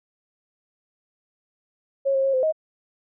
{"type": "tone with pitch steps", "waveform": "sine", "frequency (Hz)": [547, 537, 542, 517, 629], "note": ["C#5", "C5", "C#5", "C5", "D#5"], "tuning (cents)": [-23, 45, -39, -21, 19], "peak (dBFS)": -18, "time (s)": [2.05, 2.525], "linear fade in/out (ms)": 20, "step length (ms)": 95, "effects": []}